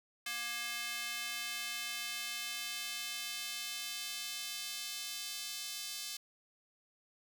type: tone with high-pass filter sweep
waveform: square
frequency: 236.8 Hz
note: A#3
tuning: 27 cents sharp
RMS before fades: -41 dBFS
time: 0.26-6.17 s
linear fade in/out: 5 ms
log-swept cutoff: 2100 to 4100 Hz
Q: 1.2
effects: none